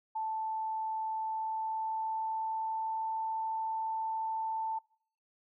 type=tone with pitch glide; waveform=sine; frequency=880 to 887.1 Hz; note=A5 to A5; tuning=0 to +14 cents; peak=-32 dBFS; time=0.15-4.79 s; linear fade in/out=10 ms; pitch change=+14 cents; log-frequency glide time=1.04-3.09 s; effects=noise-tail reverb RT60 0.6 s tail -23 dB re dry